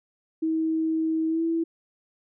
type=tone with pitch glide; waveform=sine; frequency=320.3 to 329.9 Hz; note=E4 to E4; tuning=-50 to +1 cents; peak=-22 dBFS; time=0.42-1.64 s; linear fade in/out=10 ms; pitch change=+51 cents; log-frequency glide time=1.28-1.43 s; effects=none